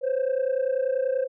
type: tone pair together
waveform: sine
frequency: 508.7 / 539 Hz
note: C5 / C#5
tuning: -49 / -49 cents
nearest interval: minor second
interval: 100 cents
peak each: -23 dBFS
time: 0.01-1.28 s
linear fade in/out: 50 ms
effects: tanh soft clip ceiling -19 dBFS